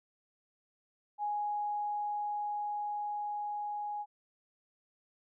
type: tone with level ramp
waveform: sine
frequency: 830.6 Hz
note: G#5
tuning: in tune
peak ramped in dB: -31 to -35 dBFS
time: 1.18-4.06 s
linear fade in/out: 50 ms
effects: none